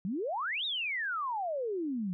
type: exponential two-way sweep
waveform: sine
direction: up then down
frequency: 173 to 3844 to 173 Hz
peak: -31 dBFS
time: 0.05-2.13 s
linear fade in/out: 0 ms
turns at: 0.65 s
effects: none